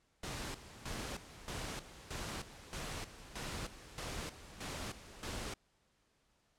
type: noise with tremolo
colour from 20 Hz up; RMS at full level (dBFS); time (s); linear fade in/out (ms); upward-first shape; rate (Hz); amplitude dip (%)
pink; -42; 0.23-5.54; 5; square; 1.6; 75
effects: pink hiss -75 dBFS RMS until 6.58 s + low-pass 9000 Hz 12 dB/octave